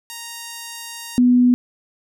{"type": "tone pair in turn", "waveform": ["5% pulse", "sine"], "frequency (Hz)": [932.3, 246.9], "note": ["A#5", "B3"], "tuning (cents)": [0, 0], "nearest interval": "octave + major seventh", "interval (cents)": 2300, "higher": "first", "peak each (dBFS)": [-19, -10], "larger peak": "second", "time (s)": [[0.1, 1.18], [1.18, 1.54]], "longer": "first", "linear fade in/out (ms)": 0, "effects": []}